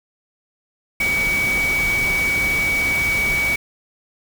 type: tone in noise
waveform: sine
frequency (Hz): 2265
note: C#7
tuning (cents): +37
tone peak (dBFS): -17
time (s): 1-3.56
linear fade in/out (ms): 5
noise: pink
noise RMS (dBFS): -27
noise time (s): 1-3.56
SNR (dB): +7
effects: none